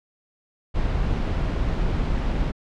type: noise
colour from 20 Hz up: brown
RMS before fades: -23 dBFS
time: 0.74-2.52 s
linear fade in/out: 20 ms
effects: low-pass 4000 Hz 12 dB/octave